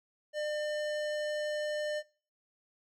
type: tone with hard clipping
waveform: sine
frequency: 601 Hz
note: D5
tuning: 40 cents sharp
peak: -34 dBFS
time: 0.33-2.03 s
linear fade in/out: 50 ms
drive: 17 dB
effects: noise-tail reverb RT60 0.4 s tail -20 dB re dry